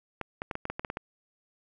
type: clicks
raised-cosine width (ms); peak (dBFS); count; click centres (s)
0.5; -18; 10; 0.213 / 0.419 / 0.512 / 0.554 / 0.654 / 0.7 / 0.795 / 0.848 / 0.901 / 0.971
effects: none